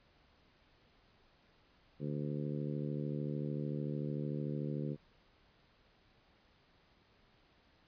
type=harmonic tone; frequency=73.42 Hz; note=D2; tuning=in tune; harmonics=2 / 3 / 4 / 5 / 6 / 7; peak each=-38 / -42 / -44 / -46 / -48 / -49 dBFS; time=1.99-4.97 s; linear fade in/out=50 ms; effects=pink hiss -68 dBFS RMS until 7.87 s + resampled to 11025 Hz